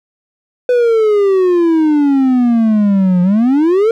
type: exponential two-way sweep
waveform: triangle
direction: down then up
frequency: 501 to 176 to 466.6 Hz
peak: -6 dBFS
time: 0.69-3.91 s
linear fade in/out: 2 ms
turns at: 3.22 s
effects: none